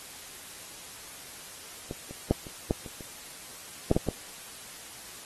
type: clicks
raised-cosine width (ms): 2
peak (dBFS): -22 / -29 / -8 / -30 / -12 / -28 / -30 / -8 / -11 / -13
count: 10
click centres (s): 1.911 / 2.11 / 2.31 / 2.468 / 2.709 / 2.862 / 3.008 / 3.914 / 3.965 / 4.087
effects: white hiss -45 dBFS RMS until 5.25 s + AAC 32 kbps